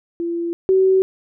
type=tone pair in turn; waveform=sine; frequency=340 / 379.3 Hz; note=F4 / F#4; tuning=-46 / +43 cents; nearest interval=major second; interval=189 cents; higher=second; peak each=-20 / -11 dBFS; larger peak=second; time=0.2-0.53 / 0.69-1.02 s; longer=neither; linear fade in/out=0 ms; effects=none